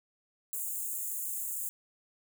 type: high-pass noise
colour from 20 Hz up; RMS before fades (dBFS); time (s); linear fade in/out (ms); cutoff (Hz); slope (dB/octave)
white; -36; 0.53-1.69; 0; 6800; 96
effects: none